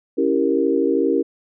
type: chord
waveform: sine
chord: C# diminished seventh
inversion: none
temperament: equal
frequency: 277.2 / 329.6 / 392 / 466.2 Hz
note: C#4 / E4 / G4 / Bb4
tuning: 0 / 0 / 0 / 0 cents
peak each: -21 dBFS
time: 0.17-1.23 s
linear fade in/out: 20 ms
effects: none